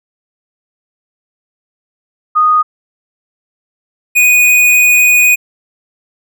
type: tone pair in turn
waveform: sine / square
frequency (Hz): 1238 / 2476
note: D#6 / D#7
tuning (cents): -9 / -9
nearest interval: octave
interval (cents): 1200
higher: second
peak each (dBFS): -6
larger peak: neither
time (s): 2.35-2.63 / 4.15-5.36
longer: second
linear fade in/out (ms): 20
effects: none